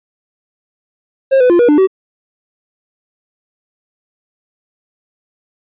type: tone with pitch steps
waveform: triangle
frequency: 536 / 500 / 347.4 / 480.8 / 296.5 / 380.9 Hz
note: C5 / B4 / F4 / B4 / D4 / G4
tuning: +42 / +21 / -9 / -46 / +17 / -50 cents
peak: -4 dBFS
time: 1.31-1.874 s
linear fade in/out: 20 ms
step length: 94 ms
effects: resampled to 8000 Hz